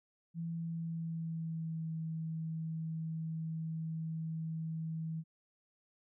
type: tone with pitch glide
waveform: sine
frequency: 166.5 to 161.01 Hz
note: E3 to E3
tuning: +18 to -40 cents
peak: -36 dBFS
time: 0.34-5.24 s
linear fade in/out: 50 ms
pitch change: -58 cents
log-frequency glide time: 0.49-1.92 s
effects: none